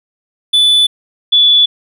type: tone pair in turn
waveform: triangle / sine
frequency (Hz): 3480 / 3446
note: A7 / A7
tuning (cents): -20 / -37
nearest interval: unison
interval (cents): 17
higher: first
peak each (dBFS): -5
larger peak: neither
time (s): 0.53-0.87 / 1.32-1.66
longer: neither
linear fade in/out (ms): 10
effects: none